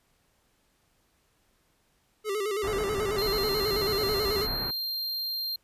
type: tone with vibrato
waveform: square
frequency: 410 Hz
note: G#4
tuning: 22 cents flat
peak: -28 dBFS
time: 2.24-4.48 s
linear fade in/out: 50 ms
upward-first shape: square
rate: 9.2 Hz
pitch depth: 77 cents each way
type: low-pass noise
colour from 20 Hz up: pink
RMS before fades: -35 dBFS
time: 2.63-4.71 s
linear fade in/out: 10 ms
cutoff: 1800 Hz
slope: 24 dB/octave
type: tone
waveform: square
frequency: 4186 Hz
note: C8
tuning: in tune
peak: -30 dBFS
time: 3.18-5.56 s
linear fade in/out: 5 ms
effects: pink hiss -69 dBFS RMS until 5.63 s + resampled to 32000 Hz